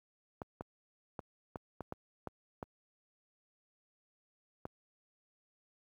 clicks, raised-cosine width 1 ms, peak -26 dBFS, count 9, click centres 0.418 / 0.609 / 1.192 / 1.558 / 1.807 / 1.924 / 2.273 / 2.628 / 4.654 s, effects high-pass 60 Hz 12 dB/octave + 11-bit

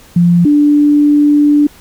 sine tone pair in turn, 173.5 / 293.3 Hz, F3 / D4, -11 / -2 cents, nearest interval major sixth, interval 909 cents, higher second, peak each -5 dBFS, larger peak neither, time 0.16-0.45 / 0.45-1.67 s, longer second, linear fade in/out 5 ms, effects pink hiss -41 dBFS RMS until 1.8 s

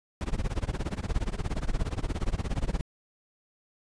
brown noise with tremolo, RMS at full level -26 dBFS, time 0.21-2.81 s, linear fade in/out 0 ms, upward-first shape sine, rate 17 Hz, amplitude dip 95%, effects resampled to 22050 Hz

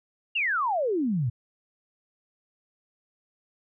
sine exponential sweep, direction down, 2905 to 110 Hz, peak -23 dBFS, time 0.35-1.3 s, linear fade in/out 10 ms, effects none

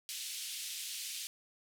pink band-pass noise, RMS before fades -42 dBFS, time 0.09-1.27 s, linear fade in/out 0 ms, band 2800 to 13000 Hz, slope 24 dB/octave, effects none

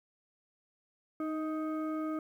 sine tone with frequency modulation, 311.1 Hz, D#4, in tune, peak -32 dBFS, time 1.2-2.19 s, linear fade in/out 2 ms, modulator 941 Hz, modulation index 0.69, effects 11-bit

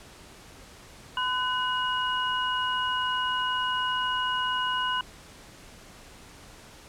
sine tone cluster, 1011 / 1497 / 2895 Hz, B5 / F#6 / F#7, +40 / +20 / -38 cents, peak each -28 / -31 / -30 dBFS, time 1.17-5.01 s, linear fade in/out 2 ms, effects pink hiss -49 dBFS RMS until 6.88 s + low-pass 10000 Hz 12 dB/octave

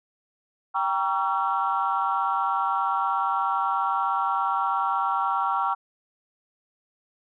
sine chord, G diminished seventh, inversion none, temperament just, 784 / 940.8 / 1128.9 / 1354.7 Hz, G5 / Bb5 / Db6 / Fb6, 0 / +16 / +31 / +47 cents, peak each -27 dBFS, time 0.74-5.75 s, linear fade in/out 20 ms, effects tanh soft clip ceiling -13 dBFS

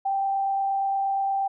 sine tone with frequency modulation, 784 Hz, G5, in tune, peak -22 dBFS, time 0.05-1.48 s, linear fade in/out 10 ms, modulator 28.5 Hz, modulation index 0.26, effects none

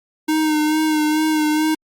square tone with vibrato, 308.5 Hz, D#4, 15 cents flat, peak -16 dBFS, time 0.28-1.75 s, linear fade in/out 10 ms, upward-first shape sine, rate 2.3 Hz, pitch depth 28 cents each way, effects Opus 48 kbps

